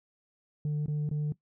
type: tone bursts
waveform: sine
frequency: 149.3 Hz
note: D3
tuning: 29 cents sharp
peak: -25 dBFS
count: 3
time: 0.65-1.322 s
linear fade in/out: 2 ms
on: 210 ms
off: 21 ms
effects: noise-tail reverb RT60 0.1 s tail -19 dB re dry + tanh soft clip ceiling -27 dBFS